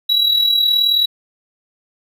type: tone with amplitude modulation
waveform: triangle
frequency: 3899 Hz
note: B7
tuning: 23 cents flat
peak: -8 dBFS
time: 0.09-1.06 s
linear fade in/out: 10 ms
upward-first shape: sine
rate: 38.9 Hz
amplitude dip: 55%
effects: none